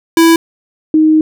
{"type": "tone pair in turn", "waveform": ["square", "sine"], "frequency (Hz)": [330.2, 312.1], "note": ["E4", "D#4"], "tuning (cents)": [3, 5], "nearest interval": "minor second", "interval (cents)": 98, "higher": "first", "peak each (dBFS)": -5, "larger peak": "neither", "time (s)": [[0.17, 0.36], [0.94, 1.21]], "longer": "second", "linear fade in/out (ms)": 2, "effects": []}